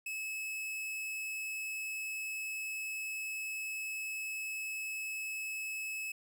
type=tone; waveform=45% pulse; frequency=2590 Hz; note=E7; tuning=31 cents flat; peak=-37 dBFS; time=0.06-6.12 s; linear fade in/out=5 ms; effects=none